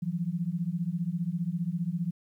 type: beating tone pair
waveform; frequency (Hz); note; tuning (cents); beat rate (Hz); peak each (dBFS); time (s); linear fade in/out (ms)
sine; 164.81 / 179.81; E3 / F#3; 0 / -49; 15; -31; 0.02-2.11; 10
effects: 11-bit